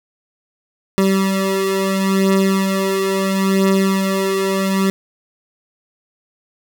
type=beating tone pair; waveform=25% pulse; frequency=192.8 / 193.54 Hz; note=G3 / G3; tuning=-28 / -22 cents; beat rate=0.74 Hz; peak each=-12 / -16 dBFS; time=0.98-4.9 s; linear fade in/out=0 ms; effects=none